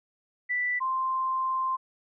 sine tone pair in turn, 1975 / 1046.2 Hz, B6 / C6, 0 / -1 cents, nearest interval major seventh, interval 1101 cents, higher first, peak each -25 dBFS, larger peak neither, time 0.49-0.8 / 0.8-1.77 s, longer second, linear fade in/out 20 ms, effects none

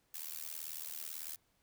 blue noise with amplitude modulation, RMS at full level -40 dBFS, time 0.14-1.36 s, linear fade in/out 5 ms, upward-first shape sine, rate 78.1 Hz, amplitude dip 100%, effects pink hiss -75 dBFS RMS until 1.62 s

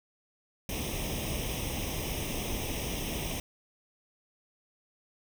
pink noise with comb filter, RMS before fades -34 dBFS, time 0.69-3.4 s, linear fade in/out 2 ms, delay 0.34 ms, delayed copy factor +0.8, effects none

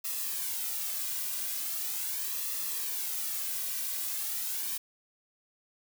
blue noise with flanger, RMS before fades -34 dBFS, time 0.04-4.78 s, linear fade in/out 10 ms, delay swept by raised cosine 1.3 to 2.3 ms, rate 0.4 Hz, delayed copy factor -0.6, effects none

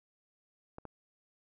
clicks, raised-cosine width 1 ms, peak -30 dBFS, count 2, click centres 0.784 / 0.853 s, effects none

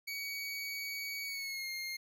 25% pulse tone with pitch glide, 2255 to 2128 Hz, C#7 to C7, +29 to +29 cents, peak -34 dBFS, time 0.07-1.97 s, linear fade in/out 10 ms, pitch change -100 cents, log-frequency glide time 1.25-1.69 s, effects 12-bit

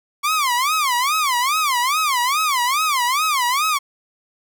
sawtooth tone with vibrato, 1108.7 Hz, C#6, in tune, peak -13 dBFS, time 0.23-3.79 s, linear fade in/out 20 ms, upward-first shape sine, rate 2.4 Hz, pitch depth 250 cents each way, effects none

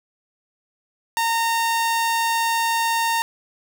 sawtooth tone, 918 Hz, A#5, 27 cents flat, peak -15 dBFS, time 1.17-3.22 s, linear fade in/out 0 ms, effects none

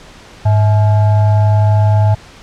sine tone with frequency modulation, 103.83 Hz, G#2, in tune, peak -7 dBFS, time 0.45-2.15 s, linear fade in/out 10 ms, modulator 751 Hz, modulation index 0.41, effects pink hiss -38 dBFS RMS until 2.42 s + low-pass 6000 Hz 12 dB/octave

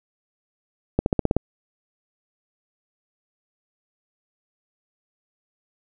accelerating click train, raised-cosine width 2 ms, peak -5 dBFS, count 7, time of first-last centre 0.99-1.366 s, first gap 71 ms, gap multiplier 0.95, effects none

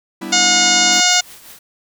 45% pulse chord, E minor seventh, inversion first, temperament equal, 196 / 246.9 / 293.7 / 329.6 Hz, G3 / B3 / D4 / E4, 0 / 0 / 0 / 0 cents, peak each -30 / -31 / -33 / -28 dBFS, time 0.21-1.01 s, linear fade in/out 10 ms
harmonic tone, 720 Hz, F#5, 47 cents flat, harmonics 1 / 2 / 3 / 4 / 5 / 6 / 7 / 8 / 9 / 10, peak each -20 / -20 / -20 / -20 / -20 / -20 / -20 / -20 / -20 / -20 dBFS, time 0.32-1.21 s, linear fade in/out 10 ms
white noise with tremolo, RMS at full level -37 dBFS, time 0.92-1.59 s, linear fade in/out 5 ms, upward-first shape triangle, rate 5.6 Hz, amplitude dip 60%
effects none

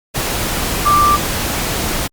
sine tone in noise, 1178 Hz, D6, 5 cents sharp, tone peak -9 dBFS, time 0.85-1.17 s, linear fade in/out 20 ms, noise pink, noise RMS -19 dBFS, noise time 0.14-2.08 s, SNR +7 dB, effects Opus 48 kbps

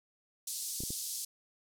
white band-pass noise, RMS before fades -39 dBFS, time 0.47-1.25 s, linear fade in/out 5 ms, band 4400 to 12000 Hz, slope 24 dB/octave
clicks, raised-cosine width 3 ms, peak -28 dBFS, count 3, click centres 0.805 / 0.836 / 0.905 s
effects none

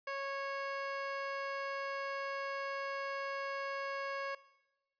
15% pulse tone, 551 Hz, C#5, 11 cents flat, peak -31 dBFS, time 0.07-4.35 s, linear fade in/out 5 ms, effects noise-tail reverb RT60 1.0 s tail -19 dB re dry + resampled to 11025 Hz

